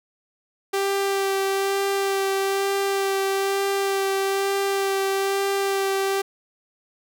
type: tone with vibrato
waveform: sawtooth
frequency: 392 Hz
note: G4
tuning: in tune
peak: -17 dBFS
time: 0.73-6.22 s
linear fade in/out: 10 ms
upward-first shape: sine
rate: 1.1 Hz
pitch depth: 13 cents each way
effects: none